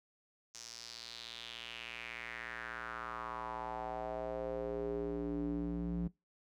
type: tone with band-pass filter sweep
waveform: square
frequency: 58.27 Hz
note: A#1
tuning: in tune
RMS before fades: -41 dBFS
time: 0.54-6.08 s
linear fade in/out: 10 ms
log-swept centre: 6000 to 200 Hz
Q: 3.7
effects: noise-tail reverb RT60 0.2 s tail -21 dB re dry